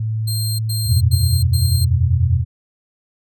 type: tone with pitch glide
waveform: sine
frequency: 110 to 110.64 Hz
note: A2 to A2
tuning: 0 to +10 cents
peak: -18 dBFS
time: 0-1.2 s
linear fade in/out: 5 ms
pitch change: +10 cents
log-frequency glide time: 0.19-0.76 s
type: tone bursts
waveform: 20% pulse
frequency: 4186 Hz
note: C8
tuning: in tune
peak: -18 dBFS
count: 4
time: 0.27-1.85 s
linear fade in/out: 10 ms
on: 320 ms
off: 100 ms
type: chord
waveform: sine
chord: E suspended second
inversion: none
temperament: equal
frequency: 82.41 / 92.5 / 123.47 Hz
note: E2 / F#2 / B2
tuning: 0 / 0 / 0 cents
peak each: -17 dBFS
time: 0.85-2.45 s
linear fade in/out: 50 ms
effects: none